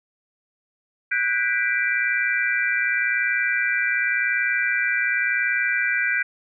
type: chord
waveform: sine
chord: G major seventh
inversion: third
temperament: equal with one note detuned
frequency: 1480 / 1600.9 / 1975.5 / 2349 Hz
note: F#6 / G6 / B6 / D7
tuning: 0 / +36 / 0 / 0 cents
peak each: -25 dBFS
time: 1.11-6.23 s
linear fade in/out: 10 ms
effects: none